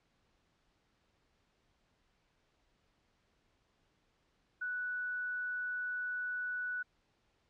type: tone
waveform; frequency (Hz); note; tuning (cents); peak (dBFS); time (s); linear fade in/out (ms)
sine; 1480; F#6; 0; -35; 4.61-6.83; 10
effects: pink hiss -75 dBFS RMS until 7.49 s + low-pass 5000 Hz 12 dB/octave